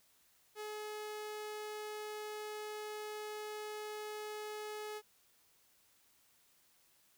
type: tone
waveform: sawtooth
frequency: 424.3 Hz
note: G#4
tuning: 37 cents sharp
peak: -38 dBFS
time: 0.55-5.02 s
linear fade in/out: 50 ms
effects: white hiss -70 dBFS RMS until 7.17 s